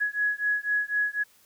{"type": "beating tone pair", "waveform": "sine", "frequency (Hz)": [1676, 1680], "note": ["G#6", "G#6"], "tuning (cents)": [15, 19], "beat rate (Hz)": 4, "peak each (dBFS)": -27, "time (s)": [0, 1.24], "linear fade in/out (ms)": 20, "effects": ["white hiss -60 dBFS RMS until 1.45 s"]}